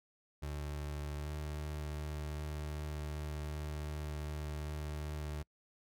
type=tone with pitch glide; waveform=30% pulse; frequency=73.42 to 75.22 Hz; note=D2 to D2; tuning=0 to +42 cents; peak=-36 dBFS; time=0.42-5.43 s; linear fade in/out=10 ms; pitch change=+42 cents; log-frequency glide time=1.19-1.32 s; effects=noise-tail reverb RT60 0.1 s tail -26 dB re dry